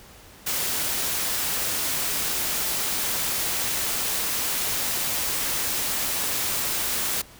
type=noise; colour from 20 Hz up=white; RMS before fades=-26 dBFS; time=0.46-7.22 s; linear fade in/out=10 ms; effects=pink hiss -48 dBFS RMS until 7.39 s